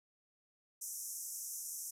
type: band-pass noise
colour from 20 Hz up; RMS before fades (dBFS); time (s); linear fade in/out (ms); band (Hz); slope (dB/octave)
pink; -44; 0.81-1.91; 10; 5600 to 14000; 96
effects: none